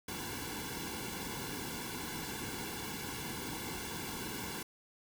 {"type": "noise with comb filter", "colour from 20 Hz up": "pink", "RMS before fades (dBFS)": -41, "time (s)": [0.08, 4.63], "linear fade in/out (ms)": 5, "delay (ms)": 1.6, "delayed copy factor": -0.95, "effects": []}